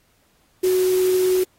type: tone in noise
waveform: sine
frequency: 370 Hz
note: F#4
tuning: in tune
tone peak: -15 dBFS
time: 0.63-1.44 s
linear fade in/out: 10 ms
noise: white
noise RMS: -32 dBFS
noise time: 0.63-1.44 s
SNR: +14 dB
effects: pink hiss -62 dBFS RMS until 1.58 s + AAC 48 kbps